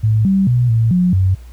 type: tone with pitch steps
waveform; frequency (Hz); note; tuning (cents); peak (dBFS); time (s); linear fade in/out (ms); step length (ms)
sine; 109.1 / 193.5 / 122.6 / 113.5 / 180.1 / 94.2; A2 / G3 / B2 / A#2 / F#3 / F#2; -14 / -22 / -12 / -46 / -46 / +32; -10; 0.03-1.35; 10; 220
effects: added 60 Hz sine -33 dBFS peak until 1.52 s + pink hiss -50 dBFS RMS until 1.52 s